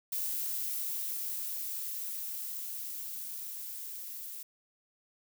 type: noise with level ramp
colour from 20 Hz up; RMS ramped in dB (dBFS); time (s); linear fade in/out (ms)
violet; -34 to -43; 0.12-4.43; 5
effects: none